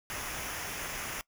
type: noise with comb filter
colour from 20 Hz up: pink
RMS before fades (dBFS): -38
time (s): 0.1-1.21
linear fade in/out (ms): 0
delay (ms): 0.24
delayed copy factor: -0.6
effects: noise-tail reverb RT60 0.1 s tail -22 dB re dry